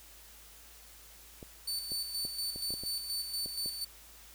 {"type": "clicks", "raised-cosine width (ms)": 2, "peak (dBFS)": -32, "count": 9, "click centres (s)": [1.428, 1.919, 2.251, 2.56, 2.706, 2.739, 2.836, 3.46, 3.66]}
{"type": "tone with tremolo", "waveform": "sawtooth", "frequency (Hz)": 4520, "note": "C#8", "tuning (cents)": 33, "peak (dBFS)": -30, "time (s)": [1.67, 3.85], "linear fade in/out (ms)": 10, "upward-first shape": "square", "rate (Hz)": 4.2, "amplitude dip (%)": 50}
{"effects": ["added 54 Hz sine -59 dBFS peak until 4.34 s", "white hiss -55 dBFS RMS until 4.34 s"]}